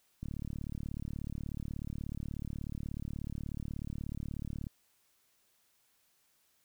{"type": "click train", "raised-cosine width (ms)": 5, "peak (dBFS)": -27, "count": 163, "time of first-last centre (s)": [0.23, 4.668], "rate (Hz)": 36.5, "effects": ["white hiss -72 dBFS RMS until 6.64 s"]}